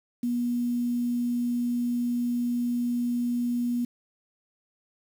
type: tone with quantisation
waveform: sine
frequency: 241.3 Hz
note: B3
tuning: 40 cents flat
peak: -24 dBFS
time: 0.23-3.85 s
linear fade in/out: 5 ms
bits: 8
effects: none